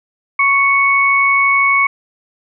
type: tone pair together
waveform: sine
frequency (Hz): 1108.5 / 2217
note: C#6 / C#7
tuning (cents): 0 / 0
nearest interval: octave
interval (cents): 1200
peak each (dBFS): -14 / -11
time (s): 0.39-1.87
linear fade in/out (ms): 5
effects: none